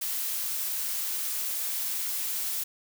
blue noise, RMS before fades -31 dBFS, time 0.01-2.64 s, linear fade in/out 10 ms, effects none

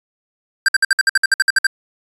square tone bursts, 1575 Hz, G6, 8 cents sharp, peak -10 dBFS, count 13, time 0.66-1.668 s, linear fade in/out 2 ms, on 24 ms, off 58 ms, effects resampled to 24000 Hz

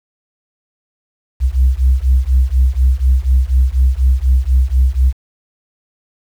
sine beating tone pair, 62.6 / 66.7 Hz, B1 / C2, +24 / +34 cents, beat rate 4.1 Hz, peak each -11 dBFS, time 1.4-5.13 s, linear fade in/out 50 ms, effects tanh soft clip ceiling -4 dBFS + 7-bit

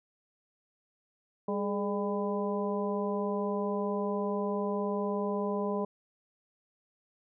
harmonic tone with a mistuned harmonic, 200.5 Hz, G3, 39 cents sharp, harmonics 1 / 2 / 3 / 4 / 5, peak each -33 / -33 / -36 / -42 / -38 dBFS, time 1.48-5.85 s, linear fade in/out 5 ms, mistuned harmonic 2, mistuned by +69 cents, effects none

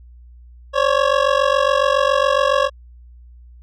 25% pulse ring-modulated tone, 553 Hz, C#5, 4 cents flat, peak -7 dBFS, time 0.73-2.7 s, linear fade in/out 50 ms, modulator 23.6 Hz, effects added 60 Hz sine -40 dBFS peak until 3.62 s + low-pass 4000 Hz 12 dB/octave

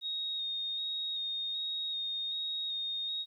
sine tone with vibrato, 3729 Hz, A#7, in tune, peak -33 dBFS, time 0.01-3.26 s, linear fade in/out 50 ms, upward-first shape square, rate 1.3 Hz, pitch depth 15 cents each way, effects 12-bit

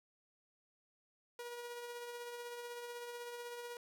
sawtooth tone with tremolo, 480 Hz, B4, 49 cents flat, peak -39 dBFS, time 1.39-3.77 s, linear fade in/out 2 ms, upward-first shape triangle, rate 16 Hz, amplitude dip 40%, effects none

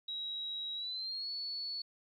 sine tone with pitch glide, 3849 to 4421 Hz, B7 to C#8, -45 to -5 cents, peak -37 dBFS, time 0.08-1.82 s, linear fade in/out 5 ms, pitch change +240 cents, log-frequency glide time 0.75-1.31 s, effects 12-bit

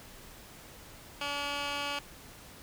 15% pulse tone with band-pass filter, 286.2 Hz, D4, 45 cents flat, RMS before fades -35 dBFS, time 1.21-1.99 s, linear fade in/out 2 ms, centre 2600 Hz, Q 1.1, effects pink hiss -51 dBFS RMS until 2.62 s

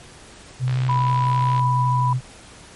sine tone with vibrato, 127.5 Hz, C3, 44 cents flat, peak -18 dBFS, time 0.59-2.21 s, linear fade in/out 50 ms, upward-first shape triangle, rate 12 Hz, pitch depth 17 cents each way
click train, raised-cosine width 0.3 ms, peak -17 dBFS, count 60, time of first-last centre 0.68-1.595 s, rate 64.5 Hz
sine tone, 987.8 Hz, B5, in tune, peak -19 dBFS, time 0.89-2.13 s, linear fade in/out 2 ms
effects pink hiss -44 dBFS RMS until 2.75 s + MP3 48 kbps

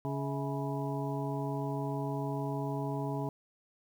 harmonic tone with a mistuned harmonic, 140 Hz, C#3, 18 cents sharp, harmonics 1 / 2 / 3 / 5 / 6 / 7, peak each -35 / -38 / -40 / -42 / -43 / -43 dBFS, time 0.05-3.29 s, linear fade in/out 0 ms, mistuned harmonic 5, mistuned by -120 cents, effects 10-bit

